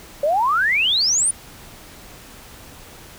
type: exponential sweep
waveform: sine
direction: up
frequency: 554.4 to 9820 Hz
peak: -15 dBFS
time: 0.23-1.31 s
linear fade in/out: 5 ms
effects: pink hiss -42 dBFS RMS until 3.18 s